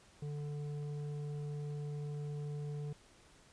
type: tone with low-pass filter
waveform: square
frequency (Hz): 146.83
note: D3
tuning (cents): 0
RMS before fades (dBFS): -41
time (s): 0.22-2.93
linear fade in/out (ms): 5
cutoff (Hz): 400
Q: 1.1
effects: pink hiss -63 dBFS RMS until 3.52 s + resampled to 22050 Hz